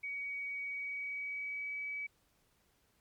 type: tone with pitch glide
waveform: sine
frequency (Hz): 2256 to 2284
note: C#7 to D7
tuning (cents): +30 to -49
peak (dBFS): -37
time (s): 0.03-2.07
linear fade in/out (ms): 10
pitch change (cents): +21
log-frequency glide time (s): 0.66-1.78
effects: pink hiss -73 dBFS RMS until 3 s + MP3 96 kbps